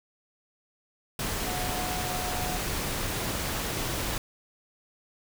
sine tone in noise, 728 Hz, F#5, 28 cents flat, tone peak -35 dBFS, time 1.47-2.57 s, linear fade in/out 2 ms, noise pink, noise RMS -31 dBFS, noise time 1.19-4.18 s, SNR -7 dB, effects none

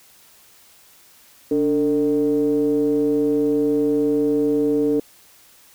triangle ring-modulated tone, 80 Hz, D#2, 49 cents sharp, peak -11 dBFS, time 1.51-5 s, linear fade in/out 5 ms, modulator 370 Hz, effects white hiss -51 dBFS RMS until 5.74 s

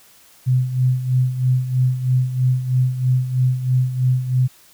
sine tone with tremolo, 127.6 Hz, C3, 43 cents flat, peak -12 dBFS, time 0.46-4.48 s, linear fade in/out 20 ms, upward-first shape sine, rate 3.1 Hz, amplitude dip 70%, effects white hiss -50 dBFS RMS until 4.73 s

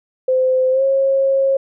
sine tone with pitch glide, 516 to 541.3 Hz, C5 to C#5, -24 to -41 cents, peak -12 dBFS, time 0.28-1.57 s, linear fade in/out 5 ms, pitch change +83 cents, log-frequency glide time 0.71-0.83 s, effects none

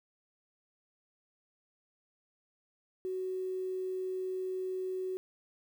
sine tone, 373 Hz, F#4, 14 cents sharp, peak -33 dBFS, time 3.05-5.17 s, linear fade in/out 0 ms, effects 10-bit

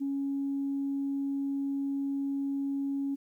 sine tone, 277.2 Hz, C#4, in tune, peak -28 dBFS, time 0-3.16 s, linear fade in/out 20 ms, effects tanh soft clip ceiling -24 dBFS + 11-bit

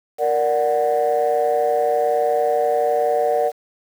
sine chord, Bb augmented, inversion none, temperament equal, 466.2 / 587.3 / 740 Hz, Bb4 / D5 / F#5, 0 / 0 / 0 cents, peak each -19 dBFS, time 0.18-3.52 s, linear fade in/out 50 ms, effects tanh soft clip ceiling -10 dBFS + 7-bit

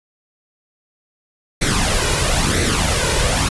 pink noise with flanger, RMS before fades -17 dBFS, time 1.61-3.49 s, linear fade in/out 10 ms, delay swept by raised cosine 0.49 to 2.09 ms, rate 1 Hz, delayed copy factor +0.6, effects resampled to 24000 Hz

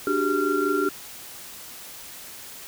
sine tone cluster, 295.2 / 377.1 / 402.1 / 1379 Hz, D4 / F#4 / G4 / F6, +9 / +33 / +44 / -22 cents, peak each -26 dBFS, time 0.07-0.89 s, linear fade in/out 2 ms, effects white hiss -41 dBFS RMS until 2.67 s

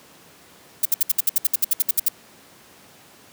violet noise bursts, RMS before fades -17 dBFS, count 15, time 0.83-2.086 s, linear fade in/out 5 ms, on 24 ms, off 64 ms, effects pink hiss -49 dBFS RMS until 3.32 s + high-pass 150 Hz 12 dB/octave

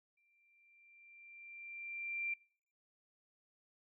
sine tone with exponential growth, 2365 Hz, D7, 12 cents sharp, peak -34 dBFS, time 0.17-2.34 s, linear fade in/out 5 ms, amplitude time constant 470 ms, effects noise-tail reverb RT60 0.6 s tail -26 dB re dry

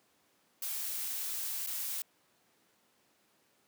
blue noise with dropouts, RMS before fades -37 dBFS, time 0.62-2.02 s, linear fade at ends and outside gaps 2 ms, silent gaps 1.664-1.671 s, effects pink hiss -70 dBFS RMS until 3.67 s + high-pass 200 Hz 12 dB/octave

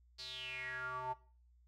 square tone with band-pass filter sweep, 127.9 Hz, C3, 39 cents flat, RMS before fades -43 dBFS, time 0.18-1.14 s, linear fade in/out 20 ms, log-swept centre 4600 to 840 Hz, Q 8, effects noise-tail reverb RT60 0.4 s tail -17 dB re dry + added 60 Hz sine -64 dBFS peak until 1.67 s

